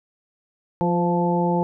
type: harmonic tone with a mistuned harmonic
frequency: 174.61 Hz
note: F3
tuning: in tune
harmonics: 1 / 2 / 3 / 4 / 5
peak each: -21 / -25 / -26 / -31 / -24 dBFS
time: 0.81-1.63 s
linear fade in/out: 0 ms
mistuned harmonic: 3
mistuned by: -27 cents
effects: none